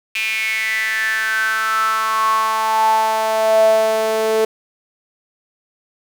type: tone with high-pass filter sweep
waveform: sawtooth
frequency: 220 Hz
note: A3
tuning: in tune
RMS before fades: -17 dBFS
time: 0.15-4.45 s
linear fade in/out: 5 ms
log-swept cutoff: 2500 to 480 Hz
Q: 9.5
effects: 7-bit